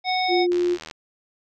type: harmonic tone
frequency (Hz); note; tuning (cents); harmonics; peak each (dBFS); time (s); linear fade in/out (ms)
740; F#5; 0; 1 / 3 / 5 / 7; -22 / -27 / -29 / -30; 0.04-0.47; 50
type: tone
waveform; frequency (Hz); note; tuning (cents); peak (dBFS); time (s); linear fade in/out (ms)
sine; 352.9; F4; +18; -18; 0.28-0.78; 50
type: click train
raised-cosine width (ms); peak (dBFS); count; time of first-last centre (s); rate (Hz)
0.2; -19; 32; 0.52-0.911; 79.2
effects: none